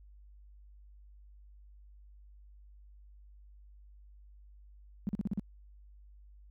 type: tone bursts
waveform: sine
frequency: 201.7 Hz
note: G3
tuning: 50 cents sharp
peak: -29 dBFS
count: 6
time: 5.07-5.395 s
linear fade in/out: 0 ms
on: 20 ms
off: 41 ms
effects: added 50 Hz sine -53 dBFS peak until 6.5 s